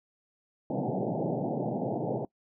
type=band-pass noise; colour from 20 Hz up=pink; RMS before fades=-31 dBFS; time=0.7-2.25 s; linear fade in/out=2 ms; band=120 to 840 Hz; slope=96 dB/octave; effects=noise-tail reverb RT60 0.1 s tail -23 dB re dry